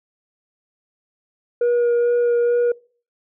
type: tone with vibrato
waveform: sine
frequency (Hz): 478.3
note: A#4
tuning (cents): +44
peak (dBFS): -12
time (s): 1.61-2.72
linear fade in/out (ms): 5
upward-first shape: sine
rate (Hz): 2.3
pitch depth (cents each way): 11
effects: noise-tail reverb RT60 0.4 s tail -24 dB re dry + tanh soft clip ceiling -14 dBFS